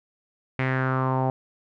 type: tone with low-pass filter sweep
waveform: sawtooth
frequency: 130.81 Hz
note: C3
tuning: in tune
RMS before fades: -24 dBFS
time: 0.59-1.3 s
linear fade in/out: 0 ms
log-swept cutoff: 2200 to 770 Hz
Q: 4.2
effects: none